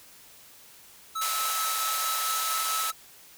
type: tone with tremolo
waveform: square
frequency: 1303 Hz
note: E6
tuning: 20 cents flat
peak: -29 dBFS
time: 1.15-2.92 s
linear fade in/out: 10 ms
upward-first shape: sine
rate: 4.5 Hz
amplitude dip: 25%
type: band-pass noise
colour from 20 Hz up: white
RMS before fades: -31 dBFS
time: 1.21-2.91 s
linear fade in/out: 10 ms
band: 580 to 15000 Hz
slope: 24 dB/octave
effects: white hiss -52 dBFS RMS until 3.37 s